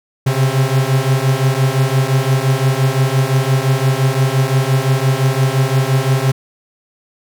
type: beating tone pair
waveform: 45% pulse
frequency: 130 / 135.8 Hz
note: C3 / C#3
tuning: -11 / -35 cents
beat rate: 5.8 Hz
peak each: -15 dBFS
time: 0.26-6.32 s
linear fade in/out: 10 ms
effects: none